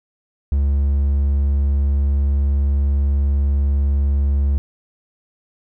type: tone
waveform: triangle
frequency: 70.1 Hz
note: C#2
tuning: 20 cents sharp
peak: -12 dBFS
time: 0.52-4.58 s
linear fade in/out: 0 ms
effects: none